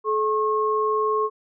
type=tone pair together; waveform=sine; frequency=430.2 / 1084 Hz; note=A4 / C#6; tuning=-39 / -39 cents; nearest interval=octave + major third; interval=1600 cents; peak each=-22 dBFS; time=0.04-1.3 s; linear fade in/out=50 ms; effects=none